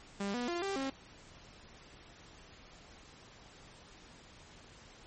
sawtooth tone with pitch steps, 199.5 / 243.7 / 346 / 393 / 269.5 Hz, G3 / B3 / F4 / G4 / C#4, +31 / -23 / -16 / +4 / -49 cents, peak -30 dBFS, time 0.2-0.9 s, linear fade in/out 5 ms, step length 140 ms, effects pink hiss -56 dBFS RMS until 5.06 s + MP3 32 kbps

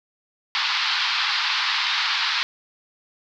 white band-pass noise, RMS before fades -23 dBFS, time 0.55-2.43 s, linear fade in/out 0 ms, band 890 to 4700 Hz, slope 48 dB/octave, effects none

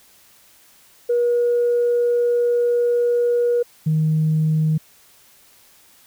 sine tone pair in turn, 480 / 156.43 Hz, B4 / D#3, -49 / +10 cents, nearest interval octave + perfect fifth, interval 1941 cents, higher first, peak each -14 dBFS, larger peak neither, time 1.09-3.63 / 3.86-4.78 s, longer first, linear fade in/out 10 ms, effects tanh soft clip ceiling -11 dBFS + white hiss -52 dBFS RMS until 6.06 s

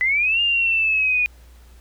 sine linear two-way sweep, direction up then down, 1982 to 2824 to 2449 Hz, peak -16 dBFS, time 0.01-1.26 s, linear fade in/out 0 ms, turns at 0.41 s, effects added 60 Hz sine -44 dBFS peak until 1.8 s + pink hiss -55 dBFS RMS until 1.8 s

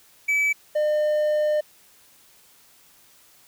triangle tone pair in turn, 2297 / 604.2 Hz, D7 / D5, -39 / +49 cents, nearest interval octave + major seventh, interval 2312 cents, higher first, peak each -17 / -17 dBFS, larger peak neither, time 0.28-0.53 / 0.75-1.61 s, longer second, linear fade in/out 10 ms, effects white hiss -55 dBFS RMS until 3.47 s

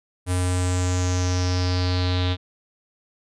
square tone with low-pass filter sweep, 90.5 Hz, F#2, 38 cents flat, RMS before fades -22 dBFS, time 0.26-2.37 s, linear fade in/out 50 ms, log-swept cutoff 9700 to 3600 Hz, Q 5.4, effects none

